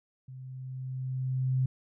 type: tone with level ramp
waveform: sine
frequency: 129.9 Hz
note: C3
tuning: 12 cents flat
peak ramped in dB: -42 to -23 dBFS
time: 0.28-1.66 s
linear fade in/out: 5 ms
effects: none